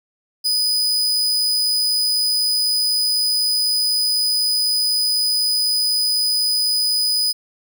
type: tone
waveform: 40% pulse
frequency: 4978 Hz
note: D#8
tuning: in tune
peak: -15 dBFS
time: 0.44-7.33 s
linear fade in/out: 20 ms
effects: none